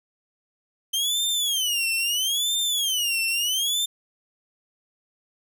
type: tone with vibrato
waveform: sawtooth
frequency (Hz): 3114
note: G7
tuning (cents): -12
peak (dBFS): -19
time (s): 0.93-3.86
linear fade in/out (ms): 10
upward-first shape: sine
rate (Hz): 0.76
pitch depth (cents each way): 250
effects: none